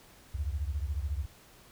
sine beating tone pair, 68.1 / 82.1 Hz, C#2 / E2, -30 / -6 cents, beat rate 14 Hz, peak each -32 / -35 dBFS, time 0.34-1.26 s, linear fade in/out 10 ms, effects pink hiss -57 dBFS RMS until 1.71 s

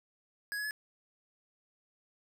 square tone with pitch steps, 1664 / 1687.2 / 1710.8 Hz, G#6 / G#6 / A6, +3 / +27 / -49 cents, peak -35 dBFS, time 0.52-0.709 s, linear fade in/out 0 ms, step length 63 ms, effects none

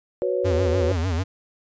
sine chord, F# suspended fourth, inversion none, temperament equal, 370 / 493.9 / 554.4 Hz, F#4 / B4 / C#5, 0 / 0 / 0 cents, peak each -25 dBFS, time 0.22-0.92 s, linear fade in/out 0 ms
square tone with vibrato, 87.31 Hz, F2, in tune, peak -22 dBFS, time 0.44-1.24 s, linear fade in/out 20 ms, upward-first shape sine, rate 6.7 Hz, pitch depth 160 cents each way
effects resampled to 16000 Hz

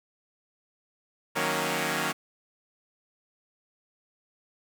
5% pulse chord, D# minor seventh, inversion none, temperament equal, 155.56 / 185 / 233.1 / 277.2 Hz, D#3 / F#3 / A#3 / C#4, 0 / 0 / 0 / 0 cents, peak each -21 dBFS, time 1.35-2.13 s, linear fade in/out 20 ms, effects none

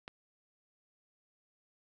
click, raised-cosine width 0.3 ms, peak -27 dBFS, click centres 0.079 s, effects none

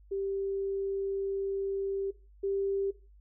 sine tone pair in turn, 392 / 393.6 Hz, G4 / G4, 0 / +7 cents, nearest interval unison, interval 7 cents, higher second, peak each -30 / -28 dBFS, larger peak second, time 0.11-2.11 / 2.43-2.91 s, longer first, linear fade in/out 10 ms, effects noise-tail reverb RT60 0.3 s tail -17 dB re dry + added 50 Hz sine -54 dBFS peak until 3.2 s

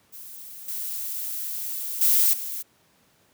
violet noise with level steps, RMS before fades -41 / -31 / -19 / -32 dBFS, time 0.12-2.63 s, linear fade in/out 20 ms, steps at 0.68 / 2.01 / 2.33 s, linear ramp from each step 5 ms, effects pink hiss -62 dBFS RMS until 3.33 s + high-pass 100 Hz 12 dB/octave

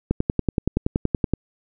click train, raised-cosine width 3 ms, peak -6 dBFS, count 14, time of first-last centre 0.11-1.336 s, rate 10.6 Hz, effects none

